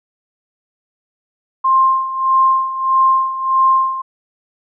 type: tone with tremolo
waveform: sine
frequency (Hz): 1056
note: C6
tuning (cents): +16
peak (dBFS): -8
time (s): 1.64-4.02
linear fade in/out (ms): 10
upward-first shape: sine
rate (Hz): 1.6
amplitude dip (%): 75
effects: none